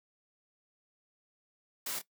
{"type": "noise with echo", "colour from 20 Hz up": "white", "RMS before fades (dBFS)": -37, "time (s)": [1.86, 1.99], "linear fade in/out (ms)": 5, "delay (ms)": 27, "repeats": 1, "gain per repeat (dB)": -8, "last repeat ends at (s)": 2.017, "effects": ["noise-tail reverb RT60 0.1 s tail -17 dB re dry", "high-pass 200 Hz 12 dB/octave"]}